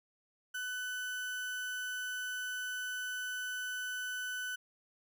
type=tone; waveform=35% pulse; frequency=1500 Hz; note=F#6; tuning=23 cents sharp; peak=-35 dBFS; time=0.54-4.56 s; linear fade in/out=10 ms; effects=none